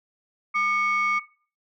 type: tone pair together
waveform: sine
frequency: 1207.4 / 2217 Hz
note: D6 / C#7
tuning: +48 / 0 cents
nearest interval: major seventh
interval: 1052 cents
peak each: -22 dBFS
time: 0.54-1.2 s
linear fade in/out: 20 ms
effects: noise-tail reverb RT60 0.4 s tail -18 dB re dry + tanh soft clip ceiling -16 dBFS